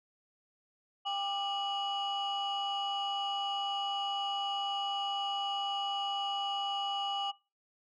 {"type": "tone cluster", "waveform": "sine", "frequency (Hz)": [797, 1188, 2924], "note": ["G5", "D6", "F#7"], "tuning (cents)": [28, 20, -21], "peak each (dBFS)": [-33, -39, -34], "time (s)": [1.05, 7.32], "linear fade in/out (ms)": 20, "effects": ["noise-tail reverb RT60 0.3 s tail -23 dB re dry", "tanh soft clip ceiling -27 dBFS"]}